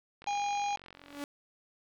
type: click train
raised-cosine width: 0.3 ms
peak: -33 dBFS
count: 47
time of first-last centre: 0.22-1.238 s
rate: 45.2 Hz
type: harmonic tone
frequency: 814 Hz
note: G#5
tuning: 35 cents flat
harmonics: 1 / 3 / 4 / 5 / 6 / 7 / 8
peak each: -30 / -41 / -47 / -48 / -55 / -55 / -47 dBFS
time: 0.27-0.76 s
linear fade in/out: 2 ms
type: tone with exponential growth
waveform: sawtooth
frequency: 286.3 Hz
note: D4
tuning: 44 cents flat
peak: -30 dBFS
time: 0.94-1.24 s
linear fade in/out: 1 ms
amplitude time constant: 64 ms
effects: none